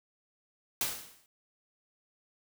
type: noise with exponential decay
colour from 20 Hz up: white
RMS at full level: -29 dBFS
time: 0.81-1.26 s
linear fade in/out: 1 ms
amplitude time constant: 97 ms
effects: none